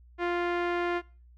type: tone with low-pass filter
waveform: sawtooth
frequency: 349.2 Hz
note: F4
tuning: in tune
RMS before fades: -29 dBFS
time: 0.18-1.02 s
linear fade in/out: 50 ms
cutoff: 2100 Hz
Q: 1.4
effects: noise-tail reverb RT60 0.4 s tail -23 dB re dry + added 60 Hz sine -52 dBFS peak until 1.37 s